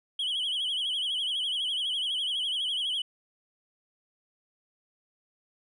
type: tone with vibrato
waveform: sine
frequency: 3136 Hz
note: G7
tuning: in tune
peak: -25 dBFS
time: 0.19-3.02 s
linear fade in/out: 5 ms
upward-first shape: sine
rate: 12 Hz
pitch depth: 110 cents each way
effects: tanh soft clip ceiling -26 dBFS